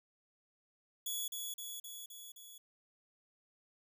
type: tone with echo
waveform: 10% pulse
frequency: 3390 Hz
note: G#7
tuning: 35 cents sharp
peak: -29 dBFS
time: 1.06-1.28 s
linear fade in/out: 5 ms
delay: 260 ms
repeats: 5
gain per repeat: -3 dB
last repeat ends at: 2.58 s
effects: none